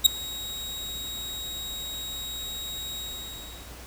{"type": "tone with ADSR envelope", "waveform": "sawtooth", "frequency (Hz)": 3800, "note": "A#7", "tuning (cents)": 33, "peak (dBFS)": -6, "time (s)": [0.04, 3.73], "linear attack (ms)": 21, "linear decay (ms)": 4, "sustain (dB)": -24, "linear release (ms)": 750, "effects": ["added 60 Hz sine -45 dBFS peak until 3.86 s", "pink hiss -45 dBFS RMS until 3.86 s"]}